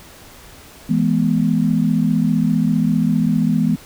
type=tone cluster; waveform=sine; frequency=165 / 209.9 / 245.1 Hz; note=E3 / G#3 / B3; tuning=+2 / +19 / -13 cents; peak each=-18 dBFS; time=0.89-3.76 s; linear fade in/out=10 ms; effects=pink hiss -42 dBFS RMS until 3.85 s